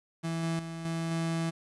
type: tone with level steps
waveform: 35% pulse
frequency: 164.81 Hz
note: E3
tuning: in tune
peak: -29 / -27 / -35 / -29 / -27 dBFS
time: 0.23-1.51 s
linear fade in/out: 20 ms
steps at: 0.43 / 0.59 / 0.85 / 1.11 s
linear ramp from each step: 2 ms
effects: resampled to 24000 Hz + 10-bit